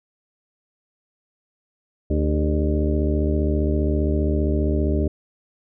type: harmonic tone with a mistuned harmonic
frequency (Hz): 75.1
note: D2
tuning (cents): +39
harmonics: 1 / 2 / 3 / 4 / 5 / 6 / 7 / 8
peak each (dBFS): -20 / -29 / -27 / -26 / -27 / -37 / -39 / -31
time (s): 2.1-5.08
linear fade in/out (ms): 5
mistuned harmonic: 5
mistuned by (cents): +78
effects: none